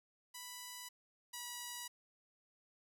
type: tone pair in turn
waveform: 5% pulse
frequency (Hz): 987.8 / 970.3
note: B5 / B5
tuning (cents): 0 / -31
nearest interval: unison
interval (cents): 31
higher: first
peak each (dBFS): -35 / -32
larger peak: second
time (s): 0.34-0.89 / 1.33-1.88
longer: neither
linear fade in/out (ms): 10
effects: none